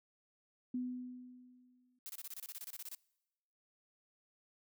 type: tone with exponential decay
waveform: sine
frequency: 250 Hz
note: B3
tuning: 21 cents sharp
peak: -34 dBFS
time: 0.74-1.99 s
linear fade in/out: 5 ms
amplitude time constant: 270 ms
type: noise bursts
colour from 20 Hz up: blue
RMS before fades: -46 dBFS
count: 15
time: 2.06-2.948 s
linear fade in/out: 0 ms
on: 34 ms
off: 27 ms
effects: noise-tail reverb RT60 1.0 s tail -25 dB re dry